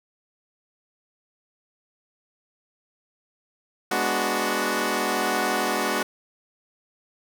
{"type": "chord", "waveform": "10% pulse", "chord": "G# half-diminished seventh", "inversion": "none", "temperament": "equal with one note detuned", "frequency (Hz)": [207.7, 246.9, 292.1, 370], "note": ["G#3", "B3", "D4", "F#4"], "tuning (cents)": [0, 0, -9, 0], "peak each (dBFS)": [-21, -21, -21, -18], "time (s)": [3.91, 6.03], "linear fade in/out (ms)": 5, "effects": []}